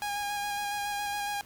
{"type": "tone with vibrato", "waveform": "sawtooth", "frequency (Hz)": 818, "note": "G#5", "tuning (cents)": -26, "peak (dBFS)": -27, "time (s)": [0.02, 1.41], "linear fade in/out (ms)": 0, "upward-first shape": "square", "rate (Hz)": 7.2, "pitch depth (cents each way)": 14, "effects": ["pink hiss -54 dBFS RMS until 1.45 s"]}